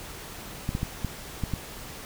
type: clicks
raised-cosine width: 5 ms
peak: -15 dBFS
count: 6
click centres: 0.691 / 0.751 / 0.831 / 1.047 / 1.437 / 1.537 s
effects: pink hiss -41 dBFS RMS until 2.05 s